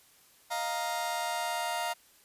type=chord; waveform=sawtooth; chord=Eb suspended second; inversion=none; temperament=just; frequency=622.3 / 700 / 933.4 Hz; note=Eb5 / F5 / Bb5; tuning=0 / +4 / +2 cents; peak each=-36 / -30 / -30 dBFS; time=0.5-1.94 s; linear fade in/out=20 ms; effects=white hiss -61 dBFS RMS until 2.24 s + resampled to 32000 Hz